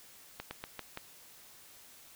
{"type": "slowing click train", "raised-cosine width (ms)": 0.3, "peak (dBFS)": -23, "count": 5, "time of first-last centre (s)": [0.4, 0.974], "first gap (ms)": 110, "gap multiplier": 1.18, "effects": ["white hiss -56 dBFS RMS until 2.15 s"]}